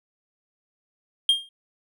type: tone with exponential decay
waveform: triangle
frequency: 3215 Hz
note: G7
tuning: 43 cents sharp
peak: -11 dBFS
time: 1.29-1.49 s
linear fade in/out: 2 ms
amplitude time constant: 43 ms
effects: none